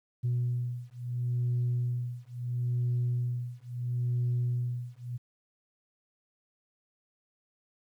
sine beating tone pair, 121.8 / 122.54 Hz, B2 / B2, -24 / -13 cents, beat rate 0.74 Hz, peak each -30 dBFS, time 0.23-5.18 s, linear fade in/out 20 ms, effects tanh soft clip ceiling -23 dBFS + 11-bit

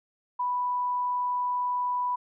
sine tone, 987.8 Hz, B5, in tune, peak -25 dBFS, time 0.39-2.16 s, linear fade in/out 10 ms, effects none

